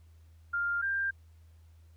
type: tone pair in turn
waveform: sine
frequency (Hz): 1400 / 1589.6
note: F6 / G6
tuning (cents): +4 / +24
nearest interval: major second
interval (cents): 220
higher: second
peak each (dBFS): -28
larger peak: neither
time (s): 0.53-0.82 / 0.82-1.11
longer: neither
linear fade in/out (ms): 10
effects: added 81 Hz sine -54 dBFS peak until 1.96 s + pink hiss -72 dBFS RMS until 1.96 s